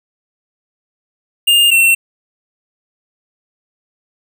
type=tone pair in turn; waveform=square; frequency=2818 / 2710 Hz; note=F7 / E7; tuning=+15 / +47 cents; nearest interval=minor second; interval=68 cents; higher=first; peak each=-8 dBFS; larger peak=neither; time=1.47-1.71 / 1.71-1.95 s; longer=neither; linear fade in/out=10 ms; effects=none

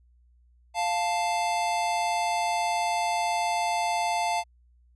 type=tone pair together; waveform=square; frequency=698.5 / 880 Hz; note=F5 / A5; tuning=0 / 0 cents; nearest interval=major third; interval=400 cents; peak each=-28 dBFS; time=0.74-4.44 s; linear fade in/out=50 ms; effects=added 60 Hz sine -57 dBFS peak until 4.95 s + resampled to 24000 Hz

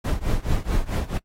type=noise with tremolo; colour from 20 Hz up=brown; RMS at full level=-19 dBFS; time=0.04-1.18 s; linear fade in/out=10 ms; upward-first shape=triangle; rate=4.6 Hz; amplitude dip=95%; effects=noise-tail reverb RT60 0.1 s tail -21 dB re dry + AAC 48 kbps

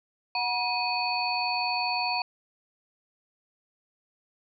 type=tone cluster; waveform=sine; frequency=734 / 960 / 2503 / 4455 Hz; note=F#5 / B5 / D#7 / C#8; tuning=-14 / -49 / +10 / +8 cents; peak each=-31 dBFS; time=0.35-2.22 s; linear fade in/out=2 ms; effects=none

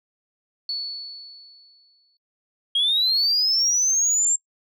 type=tone with exponential decay; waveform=sine; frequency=4432 Hz; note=C#8; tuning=1 cent flat; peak=-23 dBFS; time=0.69-2.17 s; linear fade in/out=2 ms; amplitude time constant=320 ms
type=linear sweep; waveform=sine; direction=up; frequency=3228 to 7459 Hz; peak=-16 dBFS; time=2.75-4.36 s; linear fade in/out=5 ms
effects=noise-tail reverb RT60 0.1 s tail -24 dB re dry + tanh soft clip ceiling -14 dBFS

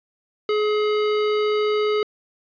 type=tone; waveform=square; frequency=422.8 Hz; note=G#4; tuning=31 cents sharp; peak=-19 dBFS; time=0.49-2.03 s; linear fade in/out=2 ms; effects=resampled to 11025 Hz + 8-bit

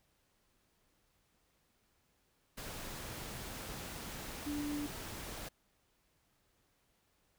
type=tone in noise; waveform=sine; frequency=293.2 Hz; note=D4; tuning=3 cents flat; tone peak=-36 dBFS; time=4.46-4.87 s; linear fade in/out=10 ms; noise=pink; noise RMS=-45 dBFS; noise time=2.57-5.49 s; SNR=+6 dB; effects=pink hiss -75 dBFS RMS until 7.38 s

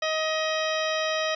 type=harmonic tone with a mistuned harmonic; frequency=630 Hz; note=D#5; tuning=21 cents sharp; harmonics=1 / 2 / 3 / 4 / 5 / 6 / 8 / 9; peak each=-27 / -32 / -32 / -35 / -35 / -36 / -39 / -40 dBFS; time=0.02-1.35 s; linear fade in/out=5 ms; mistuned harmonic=6; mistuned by=+22 cents; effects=none

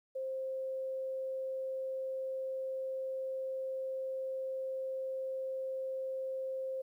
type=tone; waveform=sine; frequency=527 Hz; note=C5; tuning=12 cents sharp; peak=-35 dBFS; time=0.15-6.82 s; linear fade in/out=10 ms; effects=12-bit

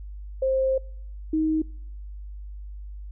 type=tone pair in turn; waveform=sine; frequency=528 / 314 Hz; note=C5 / D#4; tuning=+16 / +16 cents; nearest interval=major sixth; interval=900 cents; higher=first; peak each=-20 dBFS; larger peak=neither; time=0.42-0.78 / 1.33-1.62 s; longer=first; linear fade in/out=5 ms; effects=noise-tail reverb RT60 0.7 s tail -26 dB re dry + added 50 Hz sine -35 dBFS peak until 3.11 s

